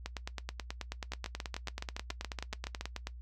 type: two click trains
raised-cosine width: 0.2 ms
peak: -20 / -20 dBFS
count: 29 / 13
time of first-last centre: 0.06-3.071 / 1.12-2.81 s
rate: 9.3 / 7.1 Hz
effects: noise-tail reverb RT60 0.1 s tail -17 dB re dry + added 60 Hz sine -44 dBFS peak until 3.21 s